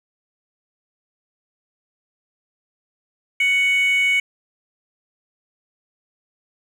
triangle tone pair together, 2227 / 2960 Hz, C#7 / F#7, +7 / 0 cents, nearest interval perfect fourth, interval 493 cents, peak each -12 / -22 dBFS, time 3.4-4.2 s, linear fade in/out 5 ms, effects tanh soft clip ceiling -12 dBFS

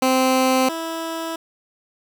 15% pulse tone pair in turn, 260 / 327.6 Hz, C4 / E4, -11 / -11 cents, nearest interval major third, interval 400 cents, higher second, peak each -9 / -19 dBFS, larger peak first, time 0.02-0.69 / 0.69-1.36 s, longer neither, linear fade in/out 5 ms, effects none

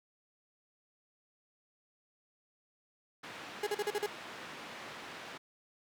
white band-pass noise, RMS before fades -47 dBFS, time 3.23-5.38 s, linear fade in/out 10 ms, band 150 to 2400 Hz, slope 12 dB/octave
35% pulse tone bursts, 415.3 Hz, G#4, in tune, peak -29 dBFS, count 6, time 3.63-4.063 s, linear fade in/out 5 ms, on 38 ms, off 41 ms
effects none

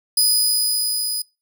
20% pulse tone with level ramp, 4978 Hz, D#8, in tune, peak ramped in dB -7 to -16 dBFS, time 0.17-1.22 s, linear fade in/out 5 ms, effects noise-tail reverb RT60 0.3 s tail -26 dB re dry

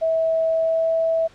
sine tone with pitch glide, 649 to 653.5 Hz, E5 to E5, -27 to -15 cents, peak -17 dBFS, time 0.01-1.28 s, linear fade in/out 20 ms, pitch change +12 cents, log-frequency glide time 0.49-0.92 s, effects pink hiss -51 dBFS RMS until 1.34 s + low-pass 5000 Hz 12 dB/octave

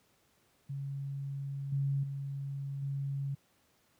sine tone with level steps, 138.7 Hz, C#3, 1 cent sharp, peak -35 / -28 / -35 / -32 dBFS, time 0.69-3.35 s, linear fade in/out 10 ms, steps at 1.72 / 2.03 / 2.82 s, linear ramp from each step 5 ms, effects pink hiss -70 dBFS RMS until 3.99 s + high-pass 80 Hz 12 dB/octave

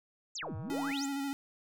sine exponential two-way sweep, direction down then up, 7840 to 87.31 to 7840 Hz, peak -37 dBFS, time 0.35-1.06 s, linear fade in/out 5 ms, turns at 0.56 s
click train, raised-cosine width 1 ms, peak -36 dBFS, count 78, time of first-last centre 0.43-0.914 s, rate 159 Hz
square tone with vibrato, 277.7 Hz, C#4, 3 cents sharp, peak -34 dBFS, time 0.7-1.33 s, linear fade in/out 0 ms, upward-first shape square, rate 13 Hz, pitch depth 22 cents each way
effects none

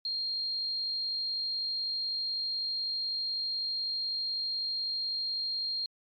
sine tone, 4216 Hz, C8, 12 cents sharp, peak -30 dBFS, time 0.05-5.86 s, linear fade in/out 2 ms, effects MP3 48 kbps

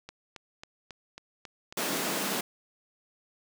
click train, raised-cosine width 0.2 ms, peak -25 dBFS, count 8, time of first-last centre 0.09-1.997 s, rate 3.67 Hz
pink high-pass noise, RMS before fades -31 dBFS, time 1.77-2.41 s, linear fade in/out 5 ms, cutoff 170 Hz, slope 48 dB/octave
effects none

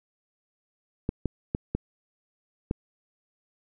clicks, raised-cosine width 3 ms, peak -13 dBFS, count 5, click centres 1.091 / 1.257 / 1.549 / 1.75 / 2.711 s, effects none

